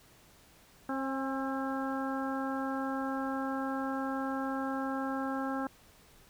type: harmonic tone with a mistuned harmonic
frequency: 267.4 Hz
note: C4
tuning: 38 cents sharp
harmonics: 1 / 2 / 3 / 4 / 5 / 6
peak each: -34 / -40 / -39 / -43 / -41 / -44 dBFS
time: 0.89-5.67 s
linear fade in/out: 2 ms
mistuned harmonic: 3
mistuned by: +24 cents
effects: pink hiss -60 dBFS RMS until 6.29 s